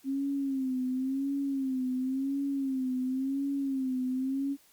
sine tone with vibrato, 266.6 Hz, C4, 33 cents sharp, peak -28 dBFS, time 0.04-4.57 s, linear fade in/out 50 ms, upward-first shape sine, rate 0.94 Hz, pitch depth 80 cents each way, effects white hiss -62 dBFS RMS until 4.72 s + Opus 48 kbps

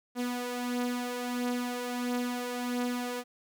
sawtooth beating tone pair, 244.3 / 245.8 Hz, B3 / B3, -19 / -8 cents, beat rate 1.5 Hz, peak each -33 / -28 dBFS, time 0.15-3.24 s, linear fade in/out 50 ms, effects none

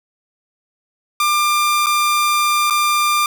sawtooth tone with dropouts, 1194 Hz, D6, 28 cents sharp, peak -10 dBFS, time 1.2-3.26 s, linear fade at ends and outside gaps 2 ms, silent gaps 1.861-1.867 / 2.7-2.706 s, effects none

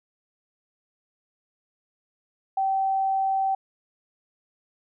sine tone, 773 Hz, G5, 24 cents flat, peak -21 dBFS, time 2.57-3.55 s, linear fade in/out 5 ms, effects none

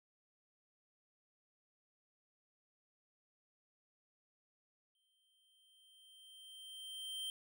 square tone with exponential growth, 3136 Hz, G7, in tune, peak -40 dBFS, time 4.95-7.3 s, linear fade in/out 1 ms, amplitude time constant 510 ms, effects none

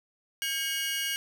sawtooth tone cluster, 1612 / 2215 / 2877 Hz, G6 / C#7 / F#7, +48 / -2 / -49 cents, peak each -31 / -33 / -28 dBFS, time 0.42-1.16 s, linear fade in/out 0 ms, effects none

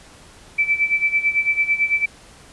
sine tone with tremolo, 2321 Hz, D7, 21 cents flat, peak -13 dBFS, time 0.58-2.06 s, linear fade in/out 10 ms, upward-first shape sine, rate 9 Hz, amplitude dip 80%, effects pink hiss -46 dBFS RMS until 2.52 s + resampled to 24000 Hz

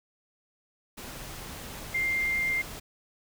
sine tone in noise, 2103 Hz, C7, 8 cents sharp, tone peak -25 dBFS, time 1.94-2.62 s, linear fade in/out 10 ms, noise pink, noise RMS -41 dBFS, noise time 0.97-2.8 s, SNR +13 dB, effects none

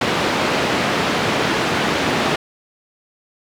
pink band-pass noise, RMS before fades -19 dBFS, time 0.01-2.36 s, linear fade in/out 5 ms, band 190 to 3500 Hz, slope 12 dB/octave, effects none

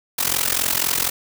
white noise with amplitude modulation, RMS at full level -17 dBFS, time 0.18-1.1 s, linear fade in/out 10 ms, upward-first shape sine, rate 44 Hz, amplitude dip 90%, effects none

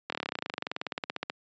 slowing click train, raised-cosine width 0.3 ms, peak -15 dBFS, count 29, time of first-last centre 0.1-1.299 s, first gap 24 ms, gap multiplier 1.04, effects high-pass 200 Hz 12 dB/octave + resampled to 16000 Hz

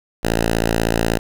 5% pulse tone, 56.3 Hz, A1, 40 cents sharp, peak -5 dBFS, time 0.23-1.19 s, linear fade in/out 10 ms, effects none

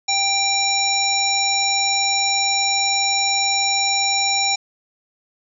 harmonic tone with a mistuned harmonic, 789 Hz, G5, 11 cents sharp, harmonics 1 / 3 / 5 / 7 / 9, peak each -23 / -23 / -23 / -23 / -23 dBFS, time 0.08-4.56 s, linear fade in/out 10 ms, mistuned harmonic 9, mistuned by -34 cents, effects none

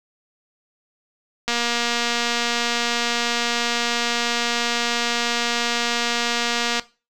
click train, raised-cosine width 0.2 ms, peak -5 dBFS, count 1261, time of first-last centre 1.48-6.796 s, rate 237 Hz, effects noise-tail reverb RT60 0.3 s tail -18 dB re dry

